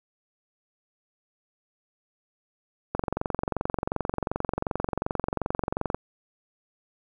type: click train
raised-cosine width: 1 ms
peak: -12 dBFS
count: 69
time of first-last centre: 2.95-5.946 s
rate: 22.7 Hz
effects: 9-bit